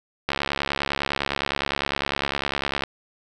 click train, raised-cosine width 0.3 ms, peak -7 dBFS, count 179, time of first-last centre 0.29-2.836 s, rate 69.9 Hz, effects none

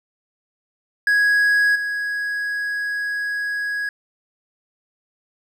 triangle tone with level steps, 1661.2 Hz, G#6, in tune, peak -12 / -20 dBFS, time 1.07-3.89 s, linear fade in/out 2 ms, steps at 1.75 s, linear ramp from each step 10 ms, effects none

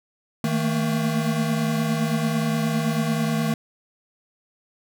square tone cluster, 157.9 / 216.5 / 224.7 / 234.1 Hz, D#3 / A3 / A3 / A#3, +26 / -28 / +37 / +8 cents, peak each -25 / -33 / -25 / -33 dBFS, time 0.44-3.54 s, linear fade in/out 2 ms, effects none

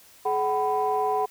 sine tone cluster, 425.5 / 754 / 996 Hz, G#4 / F#5 / B5, +42 / +32 / +14 cents, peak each -26 / -24 / -27 dBFS, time 0.25-1.26 s, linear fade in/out 10 ms, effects tanh soft clip ceiling -14 dBFS + white hiss -53 dBFS RMS until 1.3 s

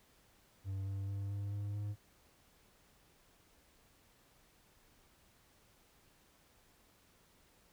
triangle tone with pitch steps, 96.8 / 98.04 / 99.29 / 100.56 / 101.85 / 103.15 Hz, G2 / G2 / G2 / G2 / G#2 / G#2, -21 / +1 / +23 / +45 / -33 / -11 cents, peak -35 dBFS, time 0.64-1.96 s, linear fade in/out 50 ms, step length 220 ms, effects pink hiss -68 dBFS RMS until 7.72 s

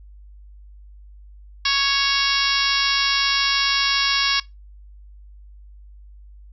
harmonic tone, 554.4 Hz, C#5, in tune, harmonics 2 / 3 / 4 / 5 / 6 / 7 / 8 / 9 / 10, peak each -26 / -26 / -26 / -26 / -26 / -26 / -26 / -26 / -26 dBFS, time 1.65-4.4 s, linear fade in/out 5 ms, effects noise-tail reverb RT60 0.2 s tail -22 dB re dry + added 50 Hz sine -41 dBFS peak until 6.52 s

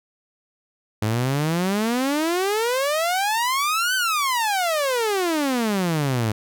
sawtooth exponential two-way sweep, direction up then down, 103.9 to 1550 to 103.9 Hz, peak -16 dBFS, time 1.02-6.32 s, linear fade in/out 5 ms, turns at 3.95 s, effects none

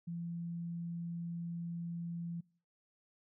sine tone, 170 Hz, F3, 46 cents flat, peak -38 dBFS, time 0.07-2.41 s, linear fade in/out 10 ms, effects noise-tail reverb RT60 0.5 s tail -25 dB re dry

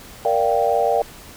sine chord, G minor seventh, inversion first, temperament equal, 466.2 / 587.3 / 698.5 / 784 Hz, Bb4 / D5 / F5 / G5, 0 / 0 / 0 / 0 cents, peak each -21 dBFS, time 0.25-1.02 s, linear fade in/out 2 ms, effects pink hiss -41 dBFS RMS until 1.36 s

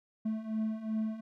triangle beating tone pair, 217.1 / 219.8 Hz, A3 / A3, -23 / -2 cents, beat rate 2.7 Hz, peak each -35 / -31 dBFS, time 0.25-1.21 s, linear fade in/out 10 ms, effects none

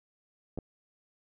clicks, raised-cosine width 2 ms, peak -24 dBFS, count 2, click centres 0.576 / 0.587 s, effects none

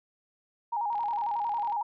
sine tone with vibrato, 880 Hz, A5, in tune, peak -27 dBFS, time 0.72-1.83 s, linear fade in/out 10 ms, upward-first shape square, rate 11 Hz, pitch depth 110 cents each way
click train, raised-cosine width 0.3 ms, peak -34 dBFS, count 32, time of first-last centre 0.93-1.725 s, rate 39 Hz
effects none

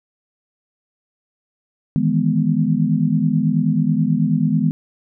sine chord, E major seventh, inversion third, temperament equal, 155.56 / 164.81 / 207.7 / 246.9 Hz, D#3 / E3 / G#3 / B3, 0 / 0 / 0 / 0 cents, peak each -20 dBFS, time 1.96-4.71 s, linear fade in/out 0 ms, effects none

